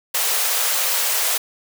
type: high-pass noise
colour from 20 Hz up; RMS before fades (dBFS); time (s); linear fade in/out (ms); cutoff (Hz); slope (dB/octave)
white; -20; 0.14-1.38; 10; 430; 96
effects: none